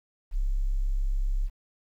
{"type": "tone", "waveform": "sine", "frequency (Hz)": 33.62, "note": "C1", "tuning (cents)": 48, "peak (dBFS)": -23, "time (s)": [0.31, 1.5], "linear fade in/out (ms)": 50, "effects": ["10-bit"]}